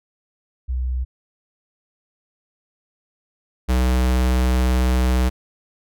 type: tone pair in turn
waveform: sine / square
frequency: 63 / 63 Hz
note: B1 / B1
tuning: +35 / +35 cents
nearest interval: unison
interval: 0 cents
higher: neither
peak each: -20 / -16 dBFS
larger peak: second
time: 0.68-1.05 / 3.68-5.3 s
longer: second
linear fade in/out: 20 ms
effects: none